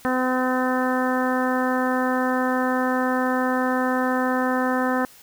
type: harmonic tone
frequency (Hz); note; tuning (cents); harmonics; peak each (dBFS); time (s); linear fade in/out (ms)
255.3; C4; -42; 1 / 2 / 3 / 4 / 5 / 6 / 7; -23 / -26 / -28 / -29 / -30 / -31 / -31; 0.05-5.05; 0
effects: white hiss -49 dBFS RMS until 5.22 s